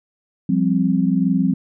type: chord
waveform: sine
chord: F suspended second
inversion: none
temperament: just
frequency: 174.61 / 196.44 / 261.9 Hz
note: F3 / G3 / C4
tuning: 0 / +4 / +2 cents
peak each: -19 dBFS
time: 0.49-1.54 s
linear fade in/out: 5 ms
effects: none